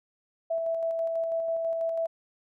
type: tone with tremolo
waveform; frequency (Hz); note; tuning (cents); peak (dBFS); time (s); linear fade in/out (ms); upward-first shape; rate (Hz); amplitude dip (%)
sine; 659.3; E5; 0; -25; 0.5-2.07; 10; square; 6.1; 25
effects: none